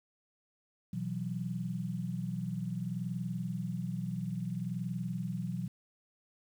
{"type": "chord", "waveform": "sine", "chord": "B suspended fourth", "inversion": "none", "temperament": "just", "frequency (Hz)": [123.47, 164.63, 185.21], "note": ["B2", "E3", "F#3"], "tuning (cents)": [0, -2, 2], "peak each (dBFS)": [-39, -38, -37], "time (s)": [0.93, 5.68], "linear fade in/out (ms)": 5, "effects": ["10-bit"]}